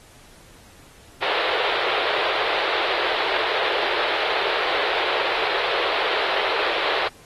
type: band-pass noise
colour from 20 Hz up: pink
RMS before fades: -24 dBFS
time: 1.22-7.08 s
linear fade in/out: 5 ms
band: 390 to 4100 Hz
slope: 48 dB/octave
effects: pink hiss -50 dBFS RMS until 7.25 s + AAC 32 kbps